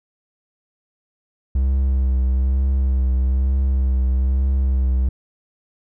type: tone with vibrato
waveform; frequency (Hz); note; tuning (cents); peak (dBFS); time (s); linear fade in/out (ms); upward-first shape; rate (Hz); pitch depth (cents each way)
triangle; 65.41; C2; 0; -13; 1.55-5.09; 5; triangle; 1.1; 43
effects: none